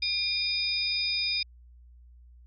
sine tone cluster, 2407 / 3681 / 4961 Hz, D7 / A#7 / D#8, +42 / -23 / -6 cents, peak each -32 / -33 / -28 dBFS, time 0.02-1.43 s, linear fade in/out 5 ms, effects added 60 Hz sine -50 dBFS peak until 2.46 s + AAC 48 kbps

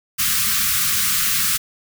white band-stop noise, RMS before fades -19 dBFS, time 0.18-1.58 s, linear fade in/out 20 ms, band 220 to 1100 Hz, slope 96 dB/octave, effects none

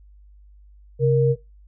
sine tone pair together, 133.83 / 467.9 Hz, C3 / A#4, +39 / +6 cents, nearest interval octave + minor seventh, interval 2167 cents, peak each -17 dBFS, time 0.99-1.36 s, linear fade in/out 50 ms, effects noise-tail reverb RT60 0.2 s tail -19 dB re dry + added 50 Hz sine -46 dBFS peak until 1.67 s

